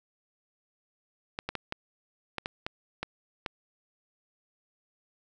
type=clicks; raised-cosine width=0.3 ms; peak=-16 dBFS; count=9; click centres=1.389 / 1.49 / 1.553 / 1.724 / 2.383 / 2.459 / 2.665 / 3.03 / 3.462 s; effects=none